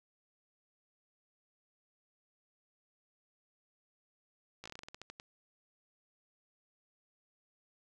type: slowing click train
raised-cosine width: 0.2 ms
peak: -29 dBFS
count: 13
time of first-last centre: 4.64-5.199 s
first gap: 16 ms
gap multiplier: 1.18
effects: none